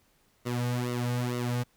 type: tone with flanger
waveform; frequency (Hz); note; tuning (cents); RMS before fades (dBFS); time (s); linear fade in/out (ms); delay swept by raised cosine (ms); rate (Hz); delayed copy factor
sawtooth; 122.3; B2; -16; -30; 0.45-1.64; 20; 1.2 to 3; 2.2; -0.9
effects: pink hiss -67 dBFS RMS until 1.76 s